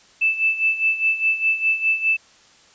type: tone with tremolo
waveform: sine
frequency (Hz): 2637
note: E7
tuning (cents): 0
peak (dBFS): -14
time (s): 0.21-2.17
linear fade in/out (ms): 10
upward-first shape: sine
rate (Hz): 4.9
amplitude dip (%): 75
effects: white hiss -52 dBFS RMS until 2.74 s + resampled to 16000 Hz